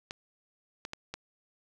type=clicks; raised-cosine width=0.2 ms; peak=-20 dBFS; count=4; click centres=0.109 / 0.851 / 0.934 / 1.14 s; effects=none